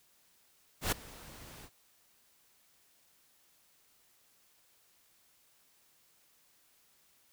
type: noise with ADSR envelope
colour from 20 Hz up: pink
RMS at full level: -29 dBFS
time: 0.81-1.7 s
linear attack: 110 ms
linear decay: 9 ms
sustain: -22 dB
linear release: 56 ms
effects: white hiss -68 dBFS RMS until 7.32 s